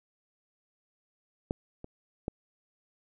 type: clicks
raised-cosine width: 2 ms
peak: -16 / -28 / -18 dBFS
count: 3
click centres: 1.509 / 1.844 / 2.281 s
effects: none